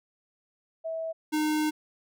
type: tone pair in turn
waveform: sine / square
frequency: 650 / 306.2 Hz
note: E5 / D#4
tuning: -24 / -28 cents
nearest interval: octave + minor second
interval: 1304 cents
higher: first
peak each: -30 / -25 dBFS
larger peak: second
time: 0.84-1.13 / 1.32-1.71 s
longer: second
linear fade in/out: 20 ms
effects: none